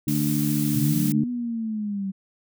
harmonic tone, 73.9 Hz, D2, 11 cents sharp, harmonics 2 / 3 / 4, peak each -25 / -25 / -25 dBFS, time 0.07-1.24 s, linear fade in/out 5 ms
blue noise, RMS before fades -32 dBFS, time 0.08-1.12 s, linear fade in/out 0 ms
sine linear two-way sweep, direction up then down, 116.1 to 246.9 to 190.3 Hz, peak -25 dBFS, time 0.74-2.12 s, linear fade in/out 20 ms, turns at 1.29 s
effects none

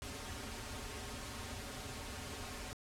pink noise with comb filter, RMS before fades -45 dBFS, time 0.02-2.73 s, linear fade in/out 0 ms, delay 6 ms, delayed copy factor -1, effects low-pass 10000 Hz 12 dB/octave

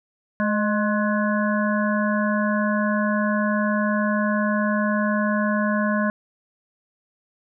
harmonic tone with a mistuned harmonic, 211.6 Hz, G#3, 33 cents sharp, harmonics 1 / 3 / 5 / 7 / 8, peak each -21 / -26 / -28 / -29 / -30 dBFS, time 0.4-6.1 s, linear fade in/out 0 ms, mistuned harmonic 3, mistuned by -46 cents, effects none

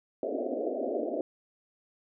white band-pass noise, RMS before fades -32 dBFS, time 0.23-1.21 s, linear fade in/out 2 ms, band 240 to 680 Hz, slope 96 dB/octave, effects none

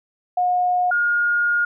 sine tone pair in turn, 721 / 1425.4 Hz, F#5 / F6, -45 / +35 cents, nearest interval octave, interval 1180 cents, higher second, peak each -16 dBFS, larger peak neither, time 0.37-0.91 / 0.91-1.65 s, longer second, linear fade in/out 5 ms, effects none

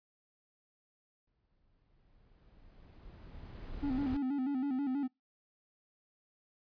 brown noise with exponential growth, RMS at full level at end -38 dBFS, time 1.27-4.17 s, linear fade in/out 5 ms, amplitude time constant 630 ms
triangle tone with vibrato, 270.5 Hz, C#4, 42 cents flat, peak -29 dBFS, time 3.82-5.08 s, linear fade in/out 20 ms, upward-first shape square, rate 6.2 Hz, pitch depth 87 cents each way
effects noise-tail reverb RT60 0.2 s tail -25 dB re dry + resampled to 11025 Hz

